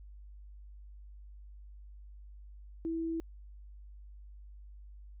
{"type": "tone", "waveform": "sine", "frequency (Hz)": 328.1, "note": "E4", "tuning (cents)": -8, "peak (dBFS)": -32, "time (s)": [2.85, 3.2], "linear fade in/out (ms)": 0, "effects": ["added 50 Hz sine -48 dBFS peak until 5.2 s"]}